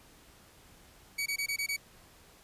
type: tone bursts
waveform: sawtooth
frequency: 2264 Hz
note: C#7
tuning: 36 cents sharp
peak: -27 dBFS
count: 6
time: 1.18-1.766 s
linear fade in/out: 10 ms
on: 81 ms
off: 20 ms
effects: pink hiss -58 dBFS RMS until 2.43 s + resampled to 32000 Hz